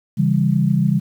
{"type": "chord", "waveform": "sine", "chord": "C# diminished", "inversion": "none", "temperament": "just", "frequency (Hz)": [138.59, 166.31, 199.57], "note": ["C#3", "E3", "G3"], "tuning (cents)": [0, 16, 31], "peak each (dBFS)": -18, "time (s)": [0.17, 1], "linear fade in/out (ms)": 20, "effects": ["8-bit"]}